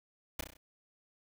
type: noise with echo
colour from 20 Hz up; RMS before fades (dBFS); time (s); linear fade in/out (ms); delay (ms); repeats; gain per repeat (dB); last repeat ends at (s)
pink; -36; 0.39-0.41; 5; 32; 5; -5; 0.57
effects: none